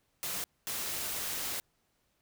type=noise bursts at uneven times; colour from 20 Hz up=white; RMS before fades=-36 dBFS; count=2; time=0.23-0.44 / 0.67-1.6 s; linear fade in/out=0 ms; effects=pink hiss -75 dBFS RMS until 2.21 s